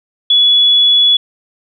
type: tone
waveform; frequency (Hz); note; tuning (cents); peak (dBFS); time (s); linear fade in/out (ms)
sine; 3400; G#7; +40; -6; 0.3-1.17; 5
effects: none